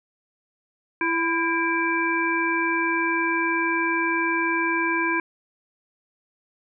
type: harmonic tone with a mistuned harmonic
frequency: 333.9 Hz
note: E4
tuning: 22 cents sharp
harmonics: 1 / 3 / 5 / 7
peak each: -26 / -26 / -26 / -26 dBFS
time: 1.01-5.2 s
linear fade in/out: 2 ms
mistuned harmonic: 5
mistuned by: -58 cents
effects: none